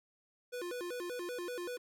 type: tone with vibrato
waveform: square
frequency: 416.2 Hz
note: G#4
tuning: 4 cents sharp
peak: -39 dBFS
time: 0.52-1.78 s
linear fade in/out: 20 ms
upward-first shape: square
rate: 5.2 Hz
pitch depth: 290 cents each way
effects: none